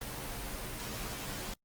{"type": "noise with comb filter", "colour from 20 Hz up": "pink", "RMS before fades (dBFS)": -40, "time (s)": [0.01, 1.54], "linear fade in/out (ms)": 5, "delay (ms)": 12, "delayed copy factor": -0.9, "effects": ["noise-tail reverb RT60 0.1 s tail -26 dB re dry", "Opus 24 kbps"]}